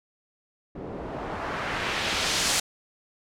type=noise with low-pass filter sweep; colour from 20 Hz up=white; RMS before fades=-29 dBFS; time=0.75-2.6 s; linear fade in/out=5 ms; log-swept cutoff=370 to 8200 Hz; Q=0.97; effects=none